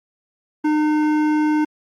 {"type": "tone with hard clipping", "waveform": "triangle", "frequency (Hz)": 304.2, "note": "D#4", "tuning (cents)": -39, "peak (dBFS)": -17, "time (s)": [0.64, 1.65], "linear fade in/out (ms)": 10, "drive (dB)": 16, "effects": ["Opus 32 kbps"]}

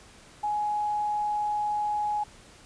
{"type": "tone with quantisation", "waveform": "sine", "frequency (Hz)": 837, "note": "G#5", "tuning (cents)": 13, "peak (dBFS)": -25, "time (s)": [0.43, 2.24], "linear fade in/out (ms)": 10, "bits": 9, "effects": ["pink hiss -52 dBFS RMS until 2.65 s", "resampled to 22050 Hz"]}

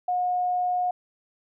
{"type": "tone", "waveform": "sine", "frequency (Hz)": 722, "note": "F#5", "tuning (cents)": -43, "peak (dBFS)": -22, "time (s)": [0.08, 0.91], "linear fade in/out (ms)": 5, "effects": []}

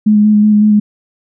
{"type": "tone with vibrato", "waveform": "sine", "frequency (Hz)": 210.7, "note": "G#3", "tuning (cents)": 25, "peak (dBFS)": -5, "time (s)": [0.06, 0.8], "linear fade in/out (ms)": 10, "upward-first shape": "square", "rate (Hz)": 5.4, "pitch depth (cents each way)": 15, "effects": []}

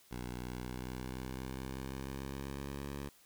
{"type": "tone with pitch glide", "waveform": "10% pulse", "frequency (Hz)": [61.3, 70.01], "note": ["B1", "C#2"], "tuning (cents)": [-12, 18], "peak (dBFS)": -32, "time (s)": [0.11, 3.09], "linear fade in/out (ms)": 5, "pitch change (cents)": 230, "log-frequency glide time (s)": [0.36, 2.89], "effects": ["white hiss -64 dBFS RMS until 3.25 s"]}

